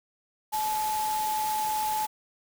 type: tone in noise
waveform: sine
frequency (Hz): 860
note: A5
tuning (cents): -40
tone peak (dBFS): -26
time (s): 0.52-2.07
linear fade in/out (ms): 20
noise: white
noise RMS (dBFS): -36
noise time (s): 0.52-2.07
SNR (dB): +7
effects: none